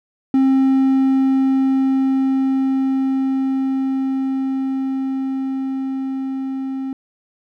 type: tone with level ramp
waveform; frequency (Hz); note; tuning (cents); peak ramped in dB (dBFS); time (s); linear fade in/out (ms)
triangle; 266.5; C4; +32; -9 to -20; 0.34-6.93; 2
effects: none